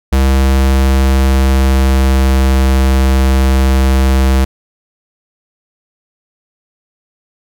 square tone with pitch glide, 66.7 to 66.09 Hz, C2 to C2, +34 to +18 cents, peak -8 dBFS, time 0.12-4.45 s, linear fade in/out 10 ms, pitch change -16 cents, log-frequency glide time 0.64-2.56 s, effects none

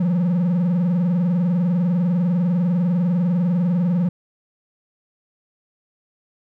triangle tone with vibrato, 174.61 Hz, F3, in tune, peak -14 dBFS, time 0-4.09 s, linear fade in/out 5 ms, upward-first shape sine, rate 20 Hz, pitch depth 140 cents each way, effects none

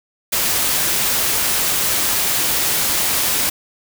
white noise, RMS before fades -18 dBFS, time 0.32-3.5 s, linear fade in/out 10 ms, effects none

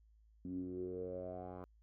10% pulse tone with low-pass filter sweep, 90.9 Hz, F#2, 30 cents flat, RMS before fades -44 dBFS, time 0.45-1.64 s, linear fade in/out 0 ms, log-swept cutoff 240 to 960 Hz, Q 7.5, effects added 54 Hz sine -64 dBFS peak until 1.82 s

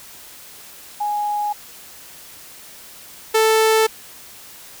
sine / sawtooth tone pair in turn, 830.6 / 440.8 Hz, G#5 / A4, 0 / +3 cents, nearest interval major seventh, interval 1097 cents, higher first, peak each -19 / -9 dBFS, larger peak second, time 1-1.53 / 3.34-3.87 s, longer neither, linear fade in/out 10 ms, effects white hiss -41 dBFS RMS until 4.8 s

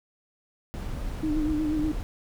brown noise, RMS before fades -32 dBFS, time 0.74-2.03 s, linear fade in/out 0 ms
sine tone with vibrato, 306.1 Hz, D#4, 28 cents flat, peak -24 dBFS, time 1.23-1.92 s, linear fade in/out 5 ms, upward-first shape sine, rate 8.3 Hz, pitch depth 46 cents each way
effects none

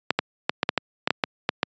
clicks, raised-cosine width 0.3 ms, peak -3 dBFS, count 11, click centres 0.106 / 0.19 / 0.495 / 0.631 / 0.691 / 0.777 / 1.075 / 1.106 / 1.238 / 1.491 / 1.631 s, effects high-pass 150 Hz 12 dB/octave + resampled to 16000 Hz

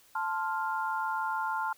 sine chord, F major, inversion first, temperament equal, 880 / 1046.5 / 1396.9 Hz, A5 / C6 / F6, 0 / 0 / 0 cents, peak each -32 / -35 / -34 dBFS, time 0.15-1.73 s, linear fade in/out 5 ms, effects white hiss -61 dBFS RMS until 1.77 s

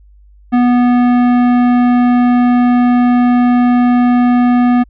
sine tone with tanh clipping, 245 Hz, B3, 14 cents flat, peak -9 dBFS, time 0.52-4.84 s, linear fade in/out 20 ms, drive 15 dB, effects added 50 Hz sine -40 dBFS peak until 4.89 s

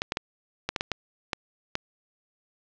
clicks, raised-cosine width 0.2 ms, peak -9 dBFS, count 9, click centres 0.019 / 0.121 / 0.171 / 0.69 / 0.762 / 0.809 / 0.917 / 1.332 / 1.754 s, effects low-pass 5000 Hz 12 dB/octave + 8-bit

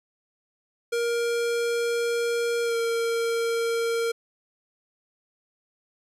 square tone with pitch glide, 470 to 462.2 Hz, A#4 to A#4, +14 to -15 cents, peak -24 dBFS, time 0.92-4.12 s, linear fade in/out 10 ms, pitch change -29 cents, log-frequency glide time 2.63-2.76 s, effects low-pass 12000 Hz 12 dB/octave + 11-bit

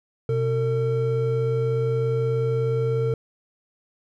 triangle tone pair together, 125.5 / 453.2 Hz, B2 / A#4, +28 / -49 cents, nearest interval octave + minor seventh, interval 2223 cents, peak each -21 / -21 dBFS, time 0.29-3.14 s, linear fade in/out 2 ms, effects none

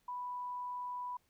sine tone, 987.8 Hz, B5, in tune, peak -38 dBFS, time 0.08-1.17 s, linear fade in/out 5 ms, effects pink hiss -75 dBFS RMS until 1.29 s

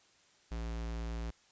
square tone, 56.8 Hz, A#1, 44 cents flat, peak -37 dBFS, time 0.51-1.31 s, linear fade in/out 10 ms, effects white hiss -66 dBFS RMS until 1.51 s + resampled to 16000 Hz

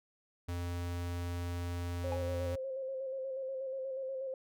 square tone, 87.31 Hz, F2, in tune, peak -36 dBFS, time 0.48-2.56 s, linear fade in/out 10 ms
sine tone with vibrato, 530 Hz, C5, 22 cents sharp, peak -36 dBFS, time 2.04-4.34 s, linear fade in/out 2 ms, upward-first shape square, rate 8.3 Hz, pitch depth 28 cents each way
triangle tone with exponential decay, 827 Hz, G#5, 8 cents flat, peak -32 dBFS, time 2.12-2.24 s, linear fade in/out 1 ms, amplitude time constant 24 ms
effects none

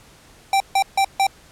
square tone bursts, 782 Hz, G5, 4 cents flat, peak -15 dBFS, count 4, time 0.53-1.268 s, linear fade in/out 2 ms, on 72 ms, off 150 ms, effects pink hiss -49 dBFS RMS until 1.51 s + low-pass 11000 Hz 12 dB/octave

